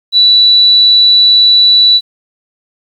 sine tone, 3951 Hz, B7, in tune, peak -3 dBFS, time 0.12-2.01 s, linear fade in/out 50 ms, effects 7-bit

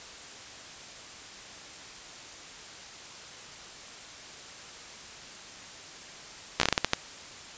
slowing click train, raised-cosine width 0.2 ms, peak -4 dBFS, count 9, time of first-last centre 6.6-6.934 s, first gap 14 ms, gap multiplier 1.3, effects white hiss -45 dBFS RMS until 7.57 s + resampled to 16000 Hz

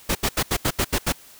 pink noise bursts, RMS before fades -21 dBFS, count 8, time 0.09-1.125 s, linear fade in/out 10 ms, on 62 ms, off 77 ms, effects white hiss -48 dBFS RMS until 1.39 s

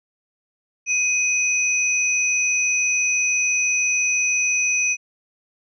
sine tone pair together, 2506 / 5960 Hz, D#7 / F#8, +12 / +12 cents, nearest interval octave + minor third, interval 1500 cents, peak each -19 / -22 dBFS, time 0.86-4.97 s, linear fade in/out 50 ms, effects none

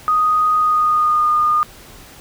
sine tone with pitch glide, 1244.5 to 1220.3 Hz, D#6 to D#6, 0 to -34 cents, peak -12 dBFS, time 0.08-1.63 s, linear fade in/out 0 ms, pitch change -34 cents, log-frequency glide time 0.57-1.28 s, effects pink hiss -41 dBFS RMS until 2.2 s

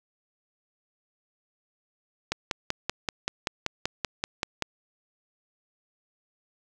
click train, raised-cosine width 0.2 ms, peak -9 dBFS, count 13, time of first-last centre 2.32-4.623 s, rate 5.21 Hz, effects none

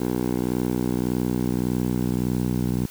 10% pulse tone with band-pass filter sweep, 61.74 Hz, B1, in tune, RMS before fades -24 dBFS, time 0-2.86 s, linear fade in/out 5 ms, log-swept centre 340 to 170 Hz, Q 0.99, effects white hiss -44 dBFS RMS until 2.9 s

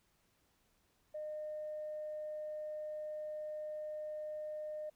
sine tone, 610 Hz, D#5, 34 cents flat, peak -39 dBFS, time 1.14-4.9 s, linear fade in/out 10 ms, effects tanh soft clip ceiling -35 dBFS + pink hiss -75 dBFS RMS until 4.95 s

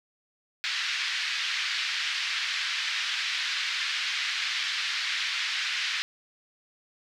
pink band-pass noise, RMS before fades -30 dBFS, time 0.64-6.02 s, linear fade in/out 0 ms, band 1700 to 4800 Hz, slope 24 dB/octave, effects none

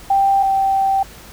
sine tone pair in turn, 786 / 778.3 Hz, G5 / G5, +4 / -13 cents, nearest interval unison, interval 17 cents, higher first, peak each -11 / -13 dBFS, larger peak first, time 0.1-0.43 / 0.43-1.03 s, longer second, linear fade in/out 5 ms, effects added 50 Hz sine -45 dBFS peak until 1.32 s + pink hiss -40 dBFS RMS until 1.32 s

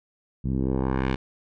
10% pulse tone with low-pass filter sweep, 65.5 Hz, C2, 2 cents sharp, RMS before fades -25 dBFS, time 0.44-1.16 s, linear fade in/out 10 ms, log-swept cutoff 160 to 3400 Hz, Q 1.2, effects none

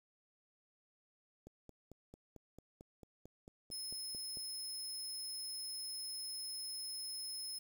click train, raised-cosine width 2 ms, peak -40 dBFS, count 14, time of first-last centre 1.47-4.372 s, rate 4.48 Hz
25% pulse tone, 5180 Hz, E8, 31 cents flat, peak -37 dBFS, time 3.71-7.59 s, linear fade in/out 10 ms
effects 10-bit

